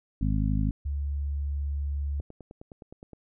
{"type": "harmonic tone", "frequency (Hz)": 52.1, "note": "G#1", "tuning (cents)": 6, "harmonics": [1, 2, 3, 4, 5], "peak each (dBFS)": [-26, -29, -31, -32, -33], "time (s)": [0.21, 0.71], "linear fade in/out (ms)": 5}
{"type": "tone", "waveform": "sine", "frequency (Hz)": 71.2, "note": "C#2", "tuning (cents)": 47, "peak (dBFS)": -27, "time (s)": [0.85, 2.21], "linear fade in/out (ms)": 10}
{"type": "click train", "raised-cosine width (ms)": 2, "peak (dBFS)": -31, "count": 10, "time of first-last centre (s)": [2.2, 3.133], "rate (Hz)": 9.65}
{"effects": []}